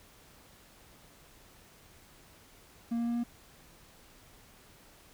triangle tone with pitch steps, 233.1 / 234.7 / 236.4 / 238 Hz, A#3 / A#3 / A#3 / A#3, 0 / +12 / +24 / +36 cents, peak -27 dBFS, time 2.91-3.238 s, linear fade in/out 10 ms, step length 82 ms, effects pink hiss -58 dBFS RMS until 5.13 s

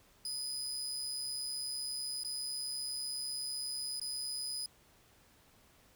30% pulse tone with dropouts, 4984 Hz, D#8, 2 cents sharp, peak -34 dBFS, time 0.25-4.66 s, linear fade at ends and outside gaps 2 ms, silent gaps 2.235-2.247 / 3.998-4.014 s, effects pink hiss -65 dBFS RMS until 5.95 s

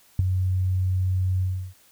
sine tone with ADSR envelope, 92.8 Hz, F#2, 6 cents sharp, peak -13 dBFS, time 0.19-1.74 s, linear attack 3 ms, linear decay 15 ms, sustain -7 dB, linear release 330 ms, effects white hiss -57 dBFS RMS until 1.91 s

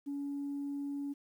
sine tone, 282.8 Hz, C#4, 35 cents sharp, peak -34 dBFS, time 0.06-1.14 s, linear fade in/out 20 ms, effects tanh soft clip ceiling -32 dBFS + 11-bit

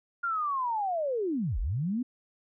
sine linear two-way sweep, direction down then up, 1416 to 34.06 to 259.9 Hz, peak -27 dBFS, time 0.23-2.03 s, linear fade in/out 10 ms, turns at 1.59 s, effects none

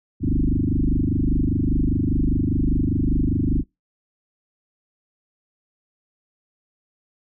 sine tone with frequency modulation, 111.4 Hz, A2, 22 cents sharp, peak -17 dBFS, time 0.2-3.64 s, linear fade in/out 50 ms, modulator 25 Hz, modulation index 7.8, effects noise-tail reverb RT60 0.2 s tail -25 dB re dry

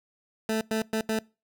20% pulse tone bursts at uneven times, 220 Hz, A3, in tune, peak -20 dBFS, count 4, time 0.49-0.61 / 0.71-0.82 / 0.93-1.01 / 1.09-1.19 s, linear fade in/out 2 ms, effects noise-tail reverb RT60 0.3 s tail -24 dB re dry

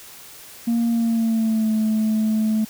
sine tone with pitch glide, 233.1 to 217.5 Hz, A#3 to A3, 0 to -20 cents, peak -15 dBFS, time 0.67-2.65 s, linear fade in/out 10 ms, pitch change -120 cents, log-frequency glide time 0.88-1.73 s, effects tanh soft clip ceiling -15 dBFS + white hiss -42 dBFS RMS until 2.69 s

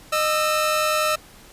sawtooth tone pair together, 613.9 / 1318.5 Hz, D#5 / E6, -23 / 0 cents, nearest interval octave + minor second, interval 1323 cents, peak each -18 dBFS, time 0.12-1.16 s, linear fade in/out 10 ms, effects pink hiss -47 dBFS RMS until 1.52 s + resampled to 32000 Hz

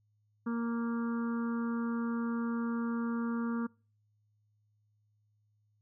harmonic tone, 233.1 Hz, A#3, in tune, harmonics 1 / 2 / 4 / 5 / 6 / 7, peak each -31 / -43 / -48 / -45 / -47 / -55 dBFS, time 0.46-3.67 s, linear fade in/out 10 ms, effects noise-tail reverb RT60 0.4 s tail -26 dB re dry + added 105 Hz sine -70 dBFS peak until 5.81 s

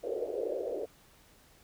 pink band-pass noise, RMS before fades -35 dBFS, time 0.03-0.86 s, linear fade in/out 10 ms, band 380 to 580 Hz, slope 48 dB/octave, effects pink hiss -61 dBFS RMS until 1.63 s

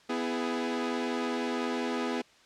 sawtooth chord, E major, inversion second, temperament equal with one note detuned, 249.7 / 329.6 / 415.3 Hz, B3 / E4 / G#4, +19 / 0 / 0 cents, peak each -28 / -32 / -31 dBFS, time 0.09-2.22 s, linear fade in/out 10 ms, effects white hiss -59 dBFS RMS until 2.45 s + low-pass 5000 Hz 12 dB/octave

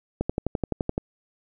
click train, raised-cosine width 2 ms, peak -11 dBFS, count 10, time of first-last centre 0.21-0.979 s, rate 11.7 Hz, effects none

